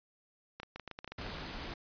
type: clicks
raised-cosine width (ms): 0.3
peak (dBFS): -27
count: 12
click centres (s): 0.6 / 0.632 / 0.76 / 0.797 / 0.877 / 0.913 / 0.989 / 1.045 / 1.077 / 1.12 / 1.214 / 1.265
type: noise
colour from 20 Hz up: pink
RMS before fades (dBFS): -42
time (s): 1.18-1.74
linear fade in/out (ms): 5
effects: resampled to 11025 Hz